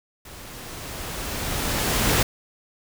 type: noise with level ramp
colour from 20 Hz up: pink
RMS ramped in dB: -42 to -19 dBFS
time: 0.25-2.23 s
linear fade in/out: 5 ms
effects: none